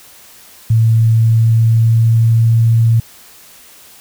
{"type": "tone with pitch glide", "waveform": "sine", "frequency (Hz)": [112.8, 114.37], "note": ["A2", "A#2"], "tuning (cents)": [44, -33], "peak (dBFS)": -7, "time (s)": [0.7, 3], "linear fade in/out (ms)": 5, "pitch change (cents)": 23, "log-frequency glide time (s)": [1.02, 2.55], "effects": ["white hiss -41 dBFS RMS until 4 s"]}